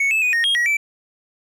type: tone with pitch steps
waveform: triangle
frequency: 2215 / 2615 / 2476 / 1855 / 3252 / 1913 / 2321 Hz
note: C#7 / E7 / D#7 / A#6 / G#7 / A#6 / D7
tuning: -2 / -15 / -9 / -9 / -37 / +44 / -21 cents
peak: -14 dBFS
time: 0-0.77 s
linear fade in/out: 5 ms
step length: 110 ms
effects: none